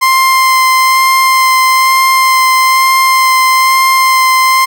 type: tone with vibrato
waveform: 30% pulse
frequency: 1046.5 Hz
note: C6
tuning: in tune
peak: -3 dBFS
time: 0.01-4.66 s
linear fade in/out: 20 ms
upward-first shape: sine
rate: 1.1 Hz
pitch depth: 11 cents each way
effects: none